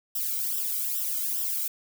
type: noise with flanger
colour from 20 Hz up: violet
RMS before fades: -29 dBFS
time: 0.15-1.68 s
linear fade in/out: 5 ms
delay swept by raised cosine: 0.45 to 1.14 ms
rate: 2.4 Hz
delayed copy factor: -0.85
effects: none